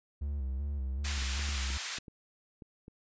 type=tone with vibrato; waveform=triangle; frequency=68.7 Hz; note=C#2; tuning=15 cents flat; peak=-30 dBFS; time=0.21-1.78 s; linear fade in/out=10 ms; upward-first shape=square; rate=2.6 Hz; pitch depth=73 cents each way
type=high-pass noise; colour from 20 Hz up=pink; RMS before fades=-37 dBFS; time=1.04-1.99 s; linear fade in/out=10 ms; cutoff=1700 Hz; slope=12 dB/octave
type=clicks; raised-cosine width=3 ms; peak=-35 dBFS; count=9; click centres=1.179 / 1.224 / 1.394 / 1.489 / 1.704 / 1.984 / 2.082 / 2.622 / 2.881 s
effects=resampled to 16000 Hz